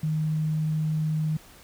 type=tone; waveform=sine; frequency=155.56 Hz; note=D#3; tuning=in tune; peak=-23 dBFS; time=0.03-1.37 s; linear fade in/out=5 ms; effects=pink hiss -51 dBFS RMS until 1.63 s